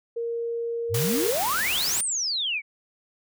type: tone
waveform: sine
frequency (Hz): 466.2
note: A#4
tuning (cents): 0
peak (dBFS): -26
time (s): 0.16-1.31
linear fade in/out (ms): 10
type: exponential two-way sweep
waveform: sine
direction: up then down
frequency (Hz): 87.1 to 9260 to 2179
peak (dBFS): -24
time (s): 0.89-2.62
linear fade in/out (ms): 50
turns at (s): 2.02
type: noise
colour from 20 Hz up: white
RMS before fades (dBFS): -29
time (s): 0.94-2.01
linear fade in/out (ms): 5
effects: none